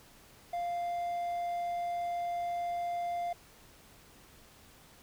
triangle tone, 697 Hz, F5, 4 cents flat, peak -30 dBFS, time 0.53-3.33 s, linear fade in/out 5 ms, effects pink hiss -58 dBFS RMS until 5.02 s

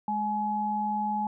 sine tone pair together, 208.9 / 846 Hz, G#3 / G#5, +10 / +32 cents, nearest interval 2 octaves, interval 2422 cents, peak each -32 / -27 dBFS, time 0.08-1.27 s, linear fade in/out 2 ms, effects none

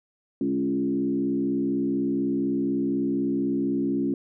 sine tone with frequency modulation, 277.2 Hz, C#4, in tune, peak -22 dBFS, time 0.41-4.14 s, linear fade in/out 2 ms, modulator 64.1 Hz, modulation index 1.1, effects none

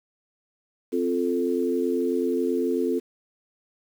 sine chord, F major, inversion second, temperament equal, 261.6 / 349.2 / 440 Hz, C4 / F4 / A4, 0 / 0 / 0 cents, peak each -26 dBFS, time 0.92-3 s, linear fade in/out 20 ms, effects 8-bit

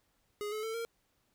square tone with pitch steps, 415.3 / 430.2 / 445.6 / 461.6 Hz, G#4 / A4 / A4 / A#4, 0 / -39 / +22 / -17 cents, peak -36 dBFS, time 0.41-0.85 s, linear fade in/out 0 ms, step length 110 ms, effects pink hiss -75 dBFS RMS until 1.34 s

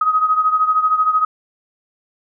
sine beating tone pair, 1258 / 1271 Hz, D#6 / D#6, +19 / +36 cents, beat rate 13 Hz, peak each -14 / -19 dBFS, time 0.01-1.25 s, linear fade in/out 5 ms, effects none

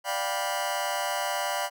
sawtooth chord, G dominant seventh, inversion second, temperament just, 588 / 705.6 / 784 / 980 Hz, D5 / F5 / G5 / B5, +2 / +18 / 0 / -14 cents, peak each -29 dBFS, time 0.04-1.7 s, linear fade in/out 50 ms, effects none

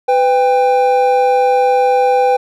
triangle tone pair together, 502 / 796 Hz, B4 / G5, +28 / +26 cents, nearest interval minor sixth, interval 798 cents, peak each -10 dBFS, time 0.08-2.37 s, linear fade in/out 10 ms, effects none

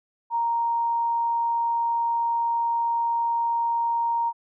sine tone, 932.3 Hz, A#5, in tune, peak -21 dBFS, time 0.3-4.33 s, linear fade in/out 50 ms, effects none

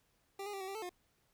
25% pulse tone with pitch steps, 394 / 411.7 / 391.4 / 378.1 / 392.2 / 438.7 / 357.7 Hz, G4 / G#4 / G4 / F#4 / G4 / A4 / F4, +9 / -15 / -3 / +38 / +1 / -5 / +41 cents, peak -37 dBFS, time 0.39-0.894 s, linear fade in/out 5 ms, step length 72 ms, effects pink hiss -75 dBFS RMS until 1.33 s

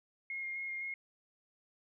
sine tone with vibrato, 2140 Hz, C7, 38 cents sharp, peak -37 dBFS, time 0.3-0.94 s, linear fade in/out 2 ms, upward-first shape square, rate 3.9 Hz, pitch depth 11 cents each way, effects none

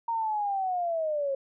sine linear sweep, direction down, 932.3 to 536 Hz, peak -26 dBFS, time 0.08-1.35 s, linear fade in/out 5 ms, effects none

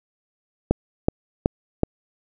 click train, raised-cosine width 2 ms, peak -3 dBFS, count 4, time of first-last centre 0.71-1.834 s, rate 2.67 Hz, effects none

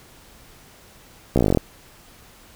slowing click train, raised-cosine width 2 ms, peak -4 dBFS, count 12, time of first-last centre 1.36-1.573 s, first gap 15 ms, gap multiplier 1.05, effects pink hiss -49 dBFS RMS until 2.55 s

